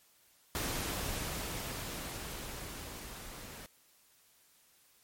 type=noise with level ramp; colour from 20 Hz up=pink; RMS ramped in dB=-35 to -48 dBFS; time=0.55-3.66 s; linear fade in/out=0 ms; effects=white hiss -66 dBFS RMS until 5.03 s + MP3 64 kbps